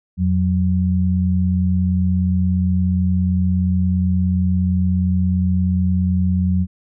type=tone pair together; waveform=sine; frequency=86.8 / 183.92 Hz; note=F2 / F#3; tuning=-10 / -10 cents; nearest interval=octave + minor second; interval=1300 cents; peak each=-17 dBFS; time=0.17-6.67 s; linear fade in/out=50 ms; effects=none